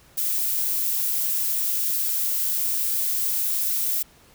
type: noise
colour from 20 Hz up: violet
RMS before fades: -24 dBFS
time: 0.17-4.03 s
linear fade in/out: 10 ms
effects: pink hiss -54 dBFS RMS until 4.34 s